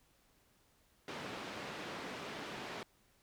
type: band-pass noise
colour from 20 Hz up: pink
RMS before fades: -45 dBFS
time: 1.08-2.83 s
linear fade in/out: 2 ms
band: 210 to 3600 Hz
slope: 12 dB/octave
effects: pink hiss -71 dBFS RMS until 3.22 s